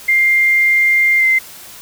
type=tone with pitch glide; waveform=sine; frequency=2100 to 2078 Hz; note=C7 to C7; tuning=+6 to -12 cents; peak=-9 dBFS; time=0.08-1.39 s; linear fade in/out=10 ms; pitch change=-18 cents; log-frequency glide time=1.18-1.25 s; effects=white hiss -36 dBFS RMS until 1.81 s